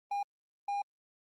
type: tone bursts at uneven times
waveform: triangle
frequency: 808 Hz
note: G#5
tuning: 48 cents flat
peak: -29 dBFS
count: 2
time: 0.11-0.23 / 0.68-0.82 s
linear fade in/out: 5 ms
effects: Opus 24 kbps